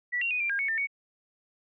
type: tone with pitch steps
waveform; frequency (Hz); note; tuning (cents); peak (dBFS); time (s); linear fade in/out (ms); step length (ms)
sine; 1950 / 2754 / 2484 / 2372 / 1615 / 2218 / 1801 / 2233; B6 / F7 / D#7 / D7 / G#6 / C#7 / A6 / C#7; -23 / -25 / -3 / +17 / -49 / 0 / +40 / +12; -26; 0.12-0.872; 20; 94
effects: none